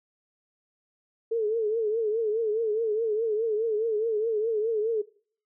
sine tone with vibrato, 440 Hz, A4, in tune, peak -23 dBFS, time 1.31-5.02 s, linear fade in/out 10 ms, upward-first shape triangle, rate 4.8 Hz, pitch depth 110 cents each way, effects noise-tail reverb RT60 0.5 s tail -21 dB re dry

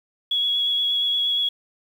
sine tone with vibrato, 3351 Hz, G#7, 15 cents sharp, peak -19 dBFS, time 0.31-1.49 s, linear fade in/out 5 ms, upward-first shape triangle, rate 8.5 Hz, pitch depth 18 cents each way, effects 8-bit

